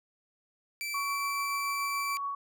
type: tone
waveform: sawtooth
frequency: 2330 Hz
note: D7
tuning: 14 cents flat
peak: -30 dBFS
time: 0.81-2.17 s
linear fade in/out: 0 ms
type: tone with tremolo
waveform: sine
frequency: 1120 Hz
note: C#6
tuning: 18 cents sharp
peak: -30 dBFS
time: 0.94-2.35 s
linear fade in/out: 5 ms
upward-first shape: triangle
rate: 7 Hz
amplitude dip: 30%
effects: none